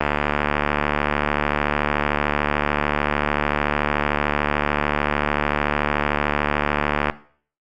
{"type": "click train", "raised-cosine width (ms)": 0.5, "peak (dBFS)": -3, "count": 522, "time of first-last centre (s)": [0.01, 7.098], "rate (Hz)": 73.5, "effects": ["noise-tail reverb RT60 0.5 s tail -17 dB re dry", "Opus 24 kbps"]}